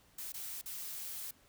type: noise with dropouts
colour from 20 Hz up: blue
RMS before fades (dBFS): -43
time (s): 0.18-1.31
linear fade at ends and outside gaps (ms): 5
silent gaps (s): 0.322-0.34 / 0.614-0.658
effects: pink hiss -66 dBFS RMS until 1.48 s